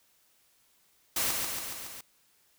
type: noise with echo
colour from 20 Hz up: white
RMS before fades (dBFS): -29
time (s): 1.16-1.31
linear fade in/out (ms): 5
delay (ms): 140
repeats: 5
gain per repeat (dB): -3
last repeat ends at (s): 2.01
effects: white hiss -67 dBFS RMS until 2.58 s